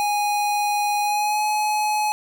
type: tone with pitch glide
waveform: square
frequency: 827 to 846.8 Hz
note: G#5 to G#5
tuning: -8 to +33 cents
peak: -20 dBFS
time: 0-2.12 s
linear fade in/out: 0 ms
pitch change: +41 cents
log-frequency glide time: 1.03-1.43 s
effects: none